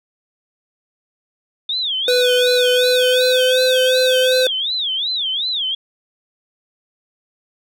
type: tone with vibrato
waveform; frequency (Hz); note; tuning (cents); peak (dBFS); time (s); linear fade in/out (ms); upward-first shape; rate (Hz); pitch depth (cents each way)
sine; 3520; A7; 0; -18; 1.69-5.75; 5; sine; 2.7; 250
type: tone with pitch glide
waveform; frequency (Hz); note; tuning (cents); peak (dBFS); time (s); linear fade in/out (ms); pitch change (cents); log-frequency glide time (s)
square; 496.1 to 512.1; B4 to C5; +8 to -37; -14; 2.08-4.47; 2; +55; 2.64-3.63
effects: none